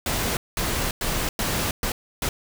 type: noise bursts at uneven times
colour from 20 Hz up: pink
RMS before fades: -25 dBFS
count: 6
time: 0.06-0.37 / 0.57-0.91 / 1.01-1.29 / 1.39-1.71 / 1.83-1.92 / 2.22-2.29 s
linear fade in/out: 2 ms
effects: none